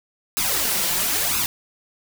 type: noise with flanger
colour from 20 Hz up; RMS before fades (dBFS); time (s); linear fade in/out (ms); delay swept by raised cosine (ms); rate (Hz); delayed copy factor
white; -22; 0.37-1.46; 0; 0.78 to 5.98; 1; +0.8
effects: none